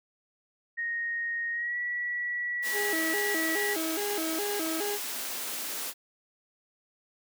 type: tone with pitch glide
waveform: sine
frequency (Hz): 1864.7 to 1940.5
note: A#6 to B6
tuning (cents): 0 to -31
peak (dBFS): -29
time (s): 0.77-3.75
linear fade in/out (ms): 20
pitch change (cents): +69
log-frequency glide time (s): 1.52-1.77
type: high-pass noise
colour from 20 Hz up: white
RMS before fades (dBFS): -35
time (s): 2.62-5.94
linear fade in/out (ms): 50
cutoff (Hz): 210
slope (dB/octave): 48
type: tone with vibrato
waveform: 35% pulse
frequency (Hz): 363.6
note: F#4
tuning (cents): -30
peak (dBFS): -29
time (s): 2.72-4.99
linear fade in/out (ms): 50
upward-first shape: square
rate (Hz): 2.4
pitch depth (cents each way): 210
effects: none